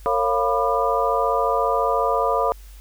sine tone cluster, 454.6 / 549 / 697 / 989 / 1202 Hz, A#4 / C#5 / F5 / B5 / D6, -43 / -17 / -4 / +2 / +40 cents, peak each -24 dBFS, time 0.06-2.52 s, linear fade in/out 0 ms, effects added 49 Hz sine -39 dBFS peak until 2.8 s + white hiss -52 dBFS RMS until 2.8 s

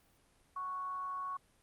sine tone with frequency modulation, 1108.7 Hz, C#6, in tune, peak -37 dBFS, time 0.56-1.37 s, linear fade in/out 5 ms, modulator 365 Hz, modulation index 0.22, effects pink hiss -69 dBFS RMS until 1.62 s + Opus 32 kbps

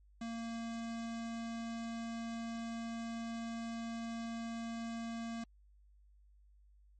square tone, 230 Hz, A#3, 23 cents flat, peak -40 dBFS, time 0.21-5.44 s, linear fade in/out 5 ms, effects added 50 Hz sine -61 dBFS peak until 6.99 s + MP3 32 kbps

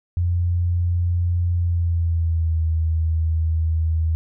sine tone with pitch glide, 87.31 to 80.53 Hz, F2 to E2, 0 to -40 cents, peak -17 dBFS, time 0.17-4.15 s, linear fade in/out 0 ms, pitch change -140 cents, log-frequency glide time 1.53-2.61 s, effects none

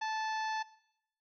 harmonic tone with a mistuned harmonic, 875 Hz, A5, 10 cents flat, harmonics 1 / 2 / 3 / 4 / 5 / 6 / 7, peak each -34 / -40 / -47 / -50 / -49 / -55 / -54 dBFS, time 0.01-0.63 s, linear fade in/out 10 ms, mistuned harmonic 7, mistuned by -25 cents, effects noise-tail reverb RT60 0.8 s tail -19 dB re dry

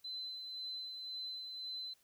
sine tone with tremolo, 4045 Hz, B7, 41 cents sharp, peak -40 dBFS, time 0.04-1.94 s, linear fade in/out 10 ms, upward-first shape sine, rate 1.9 Hz, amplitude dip 35%, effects white hiss -72 dBFS RMS until 2.03 s

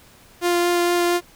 sawtooth tone with vibrato, 349.2 Hz, F4, in tune, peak -13 dBFS, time 0.41-1.21 s, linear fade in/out 50 ms, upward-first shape sine, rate 4.3 Hz, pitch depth 8 cents each way, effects pink hiss -50 dBFS RMS until 1.35 s

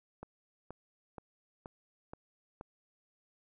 click train, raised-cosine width 1 ms, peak -30 dBFS, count 6, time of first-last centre 0.23-2.611 s, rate 2.1 Hz, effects none

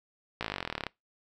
slowing click train, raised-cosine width 0.3 ms, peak -16 dBFS, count 21, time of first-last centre 0.41-0.867 s, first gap 17 ms, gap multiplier 1.03, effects noise-tail reverb RT60 0.2 s tail -24 dB re dry

